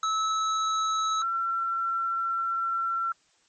square / sine tone pair in turn, 1300 / 1353.8 Hz, E6 / E6, -24 / +46 cents, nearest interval minor second, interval 70 cents, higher second, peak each -25 dBFS, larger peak neither, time 0.03-1.22 / 1.22-3.12 s, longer second, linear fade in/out 2 ms, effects white hiss -65 dBFS RMS until 3.48 s + MP3 32 kbps

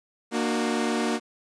sawtooth chord, Bb augmented, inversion none, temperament equal with one note detuned, 233.1 / 300.5 / 370 Hz, Bb3 / D4 / F#4, 0 / +40 / 0 cents, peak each -22 / -26 / -26 dBFS, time 0.31-1.2 s, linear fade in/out 50 ms, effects resampled to 22050 Hz + 9-bit

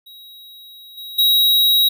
square tone with level steps, 3830 Hz, A#7, 46 cents sharp, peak -39 / -31 / -12 dBFS, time 0.06-1.89 s, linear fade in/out 10 ms, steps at 0.97 / 1.18 s, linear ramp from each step 10 ms, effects none

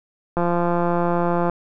click train, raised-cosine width 1 ms, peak -8 dBFS, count 196, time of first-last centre 0.37-1.497 s, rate 173 Hz, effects none

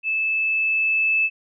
sine tone with level ramp, 2620 Hz, E7, 11 cents flat, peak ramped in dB -20 to -16 dBFS, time 0.03-1.3 s, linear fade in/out 50 ms, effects none

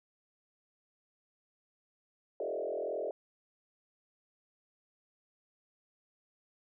sine tone with frequency modulation, 518 Hz, C5, 17 cents flat, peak -33 dBFS, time 2.4-3.11 s, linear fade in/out 2 ms, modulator 42.3 Hz, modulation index 3.2, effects none

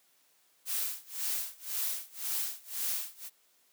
blue noise with tremolo, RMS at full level -32 dBFS, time 0.65-3.3 s, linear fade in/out 50 ms, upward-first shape sine, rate 1.9 Hz, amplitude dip 95%, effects white hiss -68 dBFS RMS until 3.72 s + high-pass 200 Hz 12 dB/octave

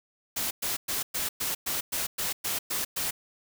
white noise bursts, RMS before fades -30 dBFS, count 11, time 0.36-3.11 s, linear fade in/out 10 ms, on 150 ms, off 110 ms, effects none

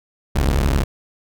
sawtooth tone pair together, 40.19 / 69.3 Hz, E1 / C#2, -43 / 0 cents, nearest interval major sixth, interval 943 cents, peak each -14 dBFS, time 0.35-0.84 s, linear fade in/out 10 ms, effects none

